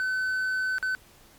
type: tone with dropouts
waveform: triangle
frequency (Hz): 1517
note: F#6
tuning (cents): +43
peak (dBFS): -23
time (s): 0-0.95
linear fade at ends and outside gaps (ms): 0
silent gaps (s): 0.783-0.827
effects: pink hiss -55 dBFS RMS until 1.38 s + MP3 96 kbps